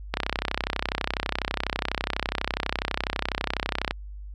click train, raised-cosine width 0.3 ms, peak -8 dBFS, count 122, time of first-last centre 0.14-3.909 s, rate 32.1 Hz, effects added 50 Hz sine -36 dBFS peak until 4.34 s

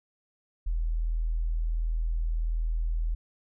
sine tone, 40.7 Hz, E1, 21 cents flat, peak -25 dBFS, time 0.66-3.15 s, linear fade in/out 10 ms, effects none

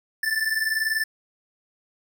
square tone pair together, 1750 / 1770.3 Hz, A6 / A6, -10 / +10 cents, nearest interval unison, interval 20 cents, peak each -27 / -25 dBFS, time 0.23-1.04 s, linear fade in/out 5 ms, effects none

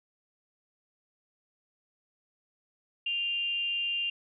sine tone with frequency modulation, 2794 Hz, F7, in tune, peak -28 dBFS, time 3.06-4.1 s, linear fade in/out 5 ms, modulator 350 Hz, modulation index 0.29, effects none

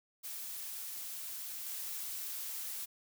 blue noise with level steps, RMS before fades -43 / -41 dBFS, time 0.23-2.86 s, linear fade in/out 20 ms, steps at 1.66 s, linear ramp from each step 5 ms, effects none

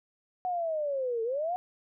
sine linear two-way sweep, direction down then up, 740 to 441.8 to 740 Hz, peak -28 dBFS, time 0.45-1.56 s, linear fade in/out 0 ms, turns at 1.23 s, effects none

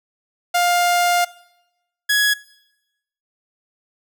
sawtooth tone pair in turn, 704 / 1674.4 Hz, F5 / G#6, +14 / +14 cents, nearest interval octave + minor third, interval 1500 cents, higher second, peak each -11 dBFS, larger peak neither, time 0.54-1.25 / 2.09-2.34 s, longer first, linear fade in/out 10 ms, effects noise-tail reverb RT60 0.9 s tail -21 dB re dry

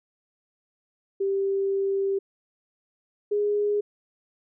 sine tone pair in turn, 392 / 413.2 Hz, G4 / G#4, 0 / -9 cents, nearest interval minor second, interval 91 cents, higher second, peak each -22 / -21 dBFS, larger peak second, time 1.2-2.19 / 3.31-3.81 s, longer first, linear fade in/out 10 ms, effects none

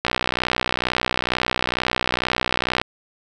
click train, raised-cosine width 0.3 ms, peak -3 dBFS, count 173, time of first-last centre 0.05-2.815 s, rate 62.2 Hz, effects none

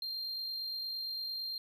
triangle tone with amplitude modulation, 4186 Hz, C8, in tune, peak -34 dBFS, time 0.02-1.58 s, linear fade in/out 2 ms, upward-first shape sine, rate 48.8 Hz, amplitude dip 25%, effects none

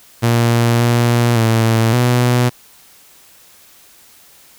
sawtooth tone with pitch steps, 117.6 / 119.1 / 113.3 / 122.7 Hz, A#2 / A#2 / A#2 / B2, +16 / +38 / -49 / -11 cents, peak -7 dBFS, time 0.22-2.5 s, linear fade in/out 20 ms, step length 570 ms, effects white hiss -46 dBFS RMS until 4.58 s

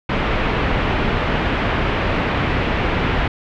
pink low-pass noise, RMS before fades -19 dBFS, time 0.09-3.28 s, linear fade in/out 5 ms, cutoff 2900 Hz, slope 24 dB/octave, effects none

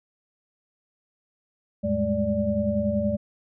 sine tone cluster, 82.2 / 106.6 / 199.8 / 210.3 / 584 Hz, E2 / G#2 / G3 / G#3 / D5, -4 / +46 / +33 / +22 / -10 cents, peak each -34 / -33 / -30 / -25 / -26 dBFS, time 1.83-3.17 s, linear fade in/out 20 ms, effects none

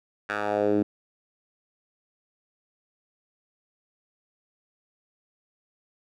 10% pulse tone with band-pass filter sweep, 103.9 Hz, G#2, 1 cent sharp, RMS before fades -25 dBFS, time 0.29-0.83 s, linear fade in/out 5 ms, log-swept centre 1600 to 270 Hz, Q 2.2, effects none

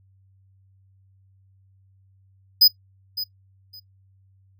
square tone with echo, 4996 Hz, D#8, 6 cents sharp, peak -10 dBFS, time 2.61-2.68 s, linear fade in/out 10 ms, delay 560 ms, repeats 2, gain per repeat -15 dB, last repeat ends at 3.8 s, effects noise-tail reverb RT60 0.1 s tail -19 dB re dry + added 96 Hz sine -55 dBFS peak until 4.59 s

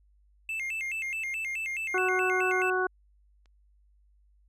triangle tone with vibrato, 2368 Hz, D7, 14 cents sharp, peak -29 dBFS, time 0.49-2.7 s, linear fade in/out 2 ms, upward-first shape square, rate 4.7 Hz, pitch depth 190 cents each way
harmonic tone, 370 Hz, F#4, in tune, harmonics 1 / 2 / 3 / 4, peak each -28 / -33 / -33 / -29 dBFS, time 1.94-2.87 s, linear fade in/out 5 ms
clicks, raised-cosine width 0.2 ms, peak -35 / -43 / -45 dBFS, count 3, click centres 2.518 / 2.676 / 3.458 s
effects added 50 Hz sine -60 dBFS peak until 4.48 s

